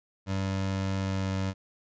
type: tone with pitch glide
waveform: 25% pulse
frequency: 96.4 to 95.73 Hz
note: G2 to G2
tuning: -28 to -41 cents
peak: -24 dBFS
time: 0.26-1.54 s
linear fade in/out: 50 ms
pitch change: -13 cents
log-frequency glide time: 0.99-1.29 s
effects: resampled to 16000 Hz